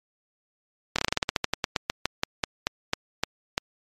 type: slowing click train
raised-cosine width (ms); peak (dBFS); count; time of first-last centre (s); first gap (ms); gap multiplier
0.2; -5; 22; 0.96-3.579; 25; 1.14
effects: MP3 64 kbps